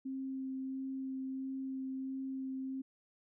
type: tone with vibrato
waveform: sine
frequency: 265.1 Hz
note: C4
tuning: 23 cents sharp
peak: -37 dBFS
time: 0.05-2.82 s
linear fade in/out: 10 ms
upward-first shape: sine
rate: 1.5 Hz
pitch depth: 9 cents each way
effects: none